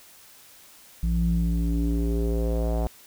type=tone with low-pass filter sweep; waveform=square; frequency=57 Hz; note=A#1; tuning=38 cents flat; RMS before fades=-24 dBFS; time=1.03-2.87 s; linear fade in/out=0 ms; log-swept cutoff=140 to 720 Hz; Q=3.4; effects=white hiss -51 dBFS RMS until 3.06 s